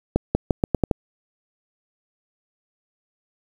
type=accelerating click train; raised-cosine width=2 ms; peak=-4 dBFS; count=7; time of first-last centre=0.16-0.912 s; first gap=190 ms; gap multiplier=0.83; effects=7-bit